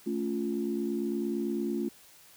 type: chord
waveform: sine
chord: A augmented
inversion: none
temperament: equal with one note detuned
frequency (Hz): 220 / 280.4 / 349.2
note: A3 / C#4 / E#4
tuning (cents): 0 / +20 / 0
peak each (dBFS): -32 / -34 / -32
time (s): 0.06-1.89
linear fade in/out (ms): 10
effects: tanh soft clip ceiling -19 dBFS + white hiss -56 dBFS RMS until 2.36 s